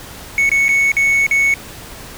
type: tone with dropouts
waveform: triangle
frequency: 2214 Hz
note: C#7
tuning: 3 cents flat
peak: -9 dBFS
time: 0.38-1.54 s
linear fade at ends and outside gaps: 1 ms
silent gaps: 0.493-0.516 / 0.683-0.69 / 0.918-0.967 / 1.266-1.311 s
effects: pink hiss -34 dBFS RMS until 2.17 s